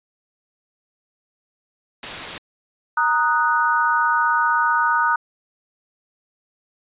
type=noise; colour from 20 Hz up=white; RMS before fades=-28 dBFS; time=2.03-2.38 s; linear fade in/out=2 ms
type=chord; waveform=sine; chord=D# minor; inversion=second; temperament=equal; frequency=932.3 / 1244.5 / 1480 Hz; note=A#5 / D#6 / F#6; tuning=0 / 0 / 0 cents; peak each=-20 dBFS; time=2.97-5.16 s; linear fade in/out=5 ms
effects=resampled to 8000 Hz